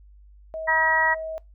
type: tone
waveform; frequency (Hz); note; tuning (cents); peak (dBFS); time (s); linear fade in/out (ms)
sine; 639; D#5; +46; -29; 0.54-1.38; 0
type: harmonic tone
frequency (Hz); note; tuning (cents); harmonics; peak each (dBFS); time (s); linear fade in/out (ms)
319.4; D#4; +45; 3 / 4 / 5 / 6; -22 / -31 / -32 / -20; 0.67-1.15; 20
effects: noise-tail reverb RT60 0.2 s tail -22 dB re dry + added 50 Hz sine -47 dBFS peak until 1.54 s